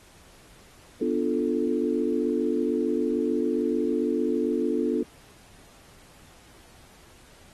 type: chord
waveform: sine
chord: B half-diminished seventh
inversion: none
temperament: equal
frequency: 246.9 / 293.7 / 349.2 / 440 Hz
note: B3 / D4 / F4 / A4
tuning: 0 / 0 / 0 / 0 cents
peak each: -28 dBFS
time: 1.01-5.03 s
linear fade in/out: 5 ms
effects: pink hiss -54 dBFS RMS until 7.53 s + AAC 32 kbps